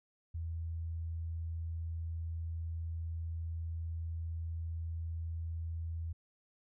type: tone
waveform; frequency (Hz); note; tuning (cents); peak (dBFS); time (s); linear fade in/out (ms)
sine; 82.41; E2; 0; -36; 0.34-6.13; 10
effects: none